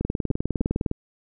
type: two click trains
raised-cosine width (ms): 3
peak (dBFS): -11 / -13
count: 17 / 4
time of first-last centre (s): 0.05-0.862 / 0.01-0.914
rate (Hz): 19.7 / 3.32
effects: none